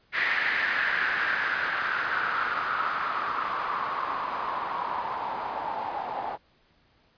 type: noise with low-pass filter sweep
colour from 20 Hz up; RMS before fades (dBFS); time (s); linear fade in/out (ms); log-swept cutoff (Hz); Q
blue; -29; 0.12-6.38; 50; 1900 to 790; 5.2
effects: pink hiss -64 dBFS RMS until 7.17 s + resampled to 11025 Hz